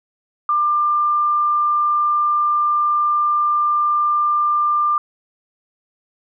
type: tone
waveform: sine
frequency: 1193 Hz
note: D6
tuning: 27 cents sharp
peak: -14 dBFS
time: 0.49-4.98 s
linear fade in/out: 2 ms
effects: none